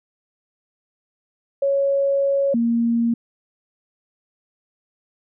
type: tone pair in turn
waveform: sine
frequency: 554.4 / 233.1 Hz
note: C#5 / A#3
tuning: 0 / 0 cents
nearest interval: octave + minor third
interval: 1500 cents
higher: first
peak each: -16 dBFS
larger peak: neither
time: 1.62-2.54 / 2.54-3.14 s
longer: first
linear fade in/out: 5 ms
effects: none